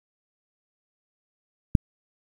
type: click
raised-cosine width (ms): 5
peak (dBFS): -3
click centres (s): 1.752
effects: 7-bit